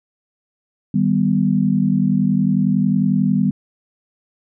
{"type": "chord", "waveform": "sine", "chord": "Eb augmented", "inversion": "none", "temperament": "equal", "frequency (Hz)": [155.56, 196, 246.9], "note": ["Eb3", "G3", "B3"], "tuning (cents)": [0, 0, 0], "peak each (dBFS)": [-20, -16, -19], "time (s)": [0.94, 3.51], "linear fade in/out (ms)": 5, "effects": []}